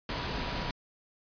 sine tone in noise, 969 Hz, B5, 33 cents flat, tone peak -44 dBFS, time 0.09-0.71 s, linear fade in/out 2 ms, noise pink, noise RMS -34 dBFS, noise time 0.09-0.71 s, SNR -13 dB, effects resampled to 11025 Hz

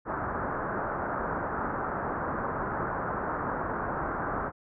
white low-pass noise, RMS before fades -32 dBFS, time 0.05-4.52 s, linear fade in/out 50 ms, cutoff 1500 Hz, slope 48 dB/octave, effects none

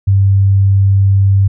sine tone, 98 Hz, G2, in tune, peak -6 dBFS, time 0.07-1.48 s, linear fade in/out 10 ms, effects none

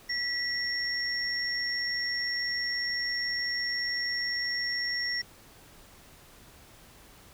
sine tone pair together, 1951 / 5518 Hz, B6 / F8, -22 / -22 cents, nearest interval octave + tritone, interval 1800 cents, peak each -31 / -31 dBFS, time 0.09-5.22 s, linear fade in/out 10 ms, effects pink hiss -54 dBFS RMS until 7.33 s

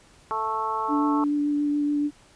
harmonic tone, 220 Hz, A3, in tune, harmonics 2 / 3 / 4 / 5 / 6, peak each -35 / -40 / -28 / -28 / -33 dBFS, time 0.31-1.24 s, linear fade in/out 0 ms
sine tone with vibrato, 292.2 Hz, D4, 9 cents flat, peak -21 dBFS, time 0.88-2.11 s, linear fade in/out 50 ms, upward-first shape sine, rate 7 Hz, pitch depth 10 cents each way
effects pink hiss -55 dBFS RMS until 2.35 s + resampled to 22050 Hz

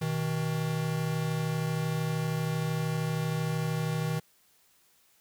square tone pair together, 125.9 / 158.81 Hz, B2 / D#3, +34 / +36 cents, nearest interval major third, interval 402 cents, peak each -34 / -30 dBFS, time 0.01-4.2 s, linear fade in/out 10 ms, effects white hiss -65 dBFS RMS until 5.2 s

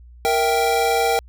square chord, E diminished, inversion second, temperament equal, 466.2 / 659.3 / 784 Hz, Bb4 / E5 / G5, 0 / 0 / 0 cents, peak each -21 / -26 / -20 dBFS, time 0.25-1.19 s, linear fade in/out 0 ms, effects added 60 Hz sine -41 dBFS peak until 1.28 s

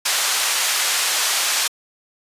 white band-pass noise, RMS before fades -20 dBFS, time 0.05-1.68 s, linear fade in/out 10 ms, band 810 to 8000 Hz, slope 12 dB/octave, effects resampled to 32000 Hz

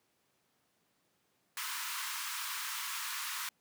pink high-pass noise, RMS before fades -39 dBFS, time 1.57-3.49 s, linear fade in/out 2 ms, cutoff 940 Hz, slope 96 dB/octave, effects pink hiss -75 dBFS RMS until 3.6 s + high-pass 150 Hz 12 dB/octave

